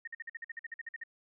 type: tone bursts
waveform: sine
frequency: 1850 Hz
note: A#6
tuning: 14 cents flat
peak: -38 dBFS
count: 14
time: 0.05-1.037 s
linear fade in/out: 5 ms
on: 25 ms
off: 49 ms
effects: none